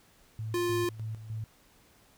sine tone with tremolo, 110 Hz, A2, in tune, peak -33 dBFS, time 0.39-1.44 s, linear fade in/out 0 ms, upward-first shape square, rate 3.3 Hz, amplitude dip 65%
square tone, 350.5 Hz, F4, 6 cents sharp, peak -28 dBFS, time 0.54-0.89 s, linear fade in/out 2 ms
effects pink hiss -62 dBFS RMS until 2.17 s

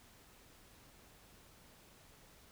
silence, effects pink hiss -62 dBFS RMS until 2.51 s

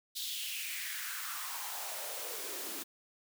white noise with high-pass filter sweep, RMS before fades -40 dBFS, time 0.15-2.84 s, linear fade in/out 20 ms, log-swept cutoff 3900 to 270 Hz, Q 3.6, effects none

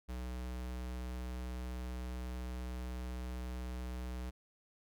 square tone, 62.1 Hz, B1, 10 cents sharp, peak -40 dBFS, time 0.08-4.31 s, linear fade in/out 20 ms, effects none

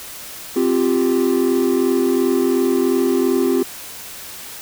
triangle chord, C suspended fourth, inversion none, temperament equal, 261.6 / 349.2 / 392 Hz, C4 / F4 / G4, 0 / 0 / 0 cents, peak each -16 dBFS, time 0.56-3.63 s, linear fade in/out 5 ms, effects tanh soft clip ceiling -6 dBFS + white hiss -34 dBFS RMS until 4.61 s

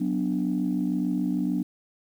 sine chord, B minor, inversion second, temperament equal, 185 / 246.9 / 293.7 Hz, F#3 / B3 / D4, 0 / 0 / 0 cents, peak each -27 dBFS, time 0-1.63 s, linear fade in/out 10 ms, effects tanh soft clip ceiling -16 dBFS + 9-bit

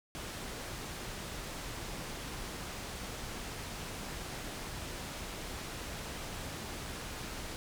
pink low-pass noise, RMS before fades -42 dBFS, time 0.15-7.56 s, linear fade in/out 0 ms, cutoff 10000 Hz, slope 12 dB/octave, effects none

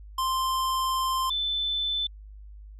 square / sine tone pair in turn, 1046.5 / 3520 Hz, C6 / A7, 0 / 0 cents, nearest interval octave + major sixth, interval 2100 cents, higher second, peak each -25 dBFS, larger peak neither, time 0.18-1.3 / 1.3-2.07 s, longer first, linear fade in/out 5 ms, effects added 51 Hz sine -42 dBFS peak until 2.79 s + resampled to 32000 Hz

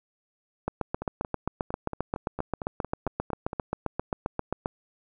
two click trains, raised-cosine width 1 ms, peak -13 / -19 dBFS, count 31 / 12, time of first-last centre 0.68-4.659 / 1.02-3.531 s, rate 7.54 / 4.38 Hz, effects none

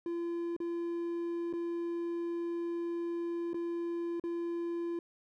triangle tone with dropouts, 341.1 Hz, F4, 41 cents flat, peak -31 dBFS, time 0.06-4.99 s, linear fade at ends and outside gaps 2 ms, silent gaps 0.565-0.602 / 1.528-1.535 / 3.533-3.543 / 4.198-4.238 s, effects none

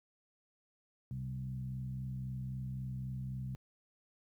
sine tone with frequency modulation, 129 Hz, C3, 24 cents flat, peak -37 dBFS, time 1.11-3.55 s, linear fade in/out 0 ms, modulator 63.8 Hz, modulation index 0.73, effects high-pass 60 Hz 12 dB/octave + 12-bit

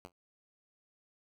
5% pulse tone with exponential decay, 88.9 Hz, F2, 31 cents sharp, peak -32 dBFS, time 0.05-0.12 s, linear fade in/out 0 ms, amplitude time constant 15 ms, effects none

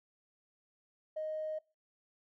triangle tone with tanh clipping, 622.3 Hz, D#5, in tune, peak -35 dBFS, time 1.16-1.59 s, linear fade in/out 10 ms, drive 4 dB, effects noise-tail reverb RT60 0.3 s tail -23 dB re dry

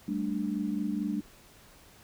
sine chord, G suspended second, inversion none, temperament just, 196 / 220.5 / 294 Hz, G3 / A3 / D4, 0 / +4 / +2 cents, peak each -33 dBFS, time 0.08-1.21 s, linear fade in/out 5 ms, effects pink hiss -56 dBFS RMS until 2.03 s

